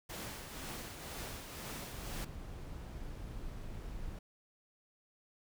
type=noise with tremolo; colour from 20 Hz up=pink; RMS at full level=-43 dBFS; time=0.09-2.25 s; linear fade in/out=10 ms; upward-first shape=triangle; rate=2 Hz; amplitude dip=50%
type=noise; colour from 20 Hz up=brown; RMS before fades=-44 dBFS; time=1.94-4.19 s; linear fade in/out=5 ms
effects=none